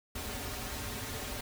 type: noise with comb filter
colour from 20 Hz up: pink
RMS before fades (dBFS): -39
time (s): 0.15-1.41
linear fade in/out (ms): 5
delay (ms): 6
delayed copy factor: -0.95
effects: none